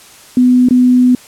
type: tone with dropouts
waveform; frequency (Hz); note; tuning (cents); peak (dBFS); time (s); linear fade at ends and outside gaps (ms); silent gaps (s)
sine; 250; B3; +21; -5; 0.37-1.15; 2; 0.687-0.708
effects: white hiss -39 dBFS RMS until 1.27 s + low-pass 11000 Hz 12 dB/octave